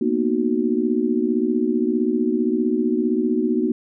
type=chord; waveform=sine; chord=B major seventh; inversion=third; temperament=just; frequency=231.5 / 246.9 / 308.7 / 370.4 Hz; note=A#3 / B3 / D#4 / F#4; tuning=-12 / 0 / -14 / +2 cents; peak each=-23 dBFS; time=0.01-3.72 s; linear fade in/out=5 ms; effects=none